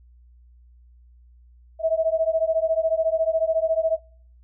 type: beating tone pair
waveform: sine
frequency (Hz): 640 / 654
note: D#5 / E5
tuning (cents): +49 / -14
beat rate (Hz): 14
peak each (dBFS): -22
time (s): 1.79-3.99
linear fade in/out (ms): 50
effects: noise-tail reverb RT60 0.6 s tail -26 dB re dry + added 60 Hz sine -49 dBFS peak until 4.43 s